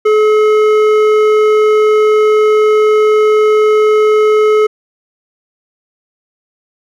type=tone with hard clipping; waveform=sine; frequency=428 Hz; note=A4; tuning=48 cents flat; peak=-8 dBFS; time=0.05-4.67 s; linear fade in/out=10 ms; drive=10 dB; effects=none